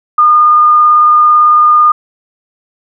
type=tone with vibrato; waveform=sine; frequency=1217 Hz; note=D#6; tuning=39 cents flat; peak=-3 dBFS; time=0.18-1.92 s; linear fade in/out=5 ms; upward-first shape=sine; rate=18 Hz; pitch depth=8 cents each way; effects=none